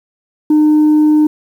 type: tone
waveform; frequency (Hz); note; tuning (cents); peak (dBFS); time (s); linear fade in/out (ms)
sine; 304.1; D#4; -40; -4; 0.5-1.27; 5
effects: tanh soft clip ceiling -5 dBFS + 7-bit